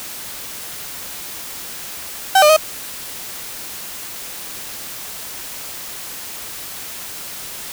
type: tone with pitch steps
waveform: 35% pulse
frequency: 770 / 603 / 627 Hz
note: G5 / D5 / D#5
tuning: -31 / +46 / +13 cents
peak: -6 dBFS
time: 2.35-2.566 s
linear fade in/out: 5 ms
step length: 72 ms
effects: white hiss -31 dBFS RMS until 7.72 s